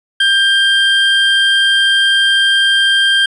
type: tone pair together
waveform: triangle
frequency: 1588 / 3178 Hz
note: G6 / G7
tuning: +22 / +23 cents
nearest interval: octave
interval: 1201 cents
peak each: -10 dBFS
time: 0.2-3.26 s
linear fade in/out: 5 ms
effects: resampled to 24000 Hz